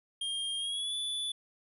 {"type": "tone with pitch glide", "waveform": "square", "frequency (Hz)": [3215, 3466], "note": ["G7", "A7"], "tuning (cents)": [43, -27], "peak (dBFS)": -33, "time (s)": [0.21, 1.32], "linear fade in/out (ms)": 5, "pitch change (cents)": 130, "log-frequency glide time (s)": [0.58, 0.94], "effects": ["resampled to 32000 Hz"]}